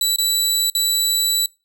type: tone with dropouts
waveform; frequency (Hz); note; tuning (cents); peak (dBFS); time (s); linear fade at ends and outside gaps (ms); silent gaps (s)
20% pulse; 3951; B7; 0; -10; 0.01-1.46; 2; 0.161-0.184 / 0.7-0.75
effects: noise-tail reverb RT60 0.3 s tail -25 dB re dry